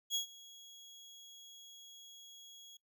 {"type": "tone with ADSR envelope", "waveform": "30% pulse", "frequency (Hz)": 3322, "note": "G#7", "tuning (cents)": 0, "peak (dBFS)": -28, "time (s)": [0.1, 2.77], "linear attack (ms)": 50, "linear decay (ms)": 110, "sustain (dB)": -22, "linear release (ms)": 4, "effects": ["noise-tail reverb RT60 0.1 s tail -20 dB re dry"]}